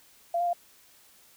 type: tone with pitch steps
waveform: sine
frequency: 686 / 701 / 695 Hz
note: F5 / F5 / F5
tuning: -31 / +6 / -9 cents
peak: -24 dBFS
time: 0.34-0.532 s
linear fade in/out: 5 ms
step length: 64 ms
effects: white hiss -58 dBFS RMS until 1.36 s